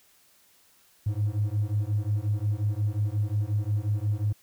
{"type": "beating tone pair", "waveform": "triangle", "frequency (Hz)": [101.7, 107.3], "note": ["G#2", "A2"], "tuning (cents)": [-36, -43], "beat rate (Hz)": 5.6, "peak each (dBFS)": -24, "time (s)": [1.06, 4.33], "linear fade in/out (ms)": 10, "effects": ["tanh soft clip ceiling -19 dBFS", "white hiss -61 dBFS RMS until 4.42 s"]}